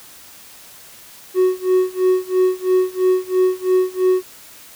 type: tone with tremolo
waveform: triangle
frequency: 370 Hz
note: F#4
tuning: in tune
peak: -8 dBFS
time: 1.34-4.23 s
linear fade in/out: 50 ms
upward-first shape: sine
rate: 3 Hz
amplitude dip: 95%
effects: tanh soft clip ceiling -4 dBFS + white hiss -42 dBFS RMS until 4.75 s